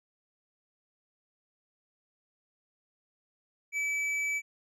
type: tone with hard clipping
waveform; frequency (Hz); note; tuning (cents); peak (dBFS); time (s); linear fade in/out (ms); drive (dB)
sine; 2300; D7; -37; -30; 3.72-4.42; 50; 6
effects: none